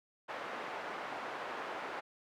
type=band-pass noise; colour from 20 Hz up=pink; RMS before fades=-42 dBFS; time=0.28-2.01 s; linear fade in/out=20 ms; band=550 to 1700 Hz; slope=12 dB/octave; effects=none